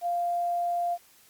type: tone with quantisation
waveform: sine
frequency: 697 Hz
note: F5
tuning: 4 cents flat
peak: -25 dBFS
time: 0.01-0.98 s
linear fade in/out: 50 ms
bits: 9
effects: white hiss -58 dBFS RMS until 1.29 s + Opus 48 kbps